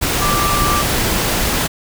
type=tone in noise; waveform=sine; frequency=1174.7 Hz; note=D6; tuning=in tune; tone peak=-17 dBFS; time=0.21-0.83 s; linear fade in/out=20 ms; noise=pink; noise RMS=-17 dBFS; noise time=0.01-1.68 s; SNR=-3 dB; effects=none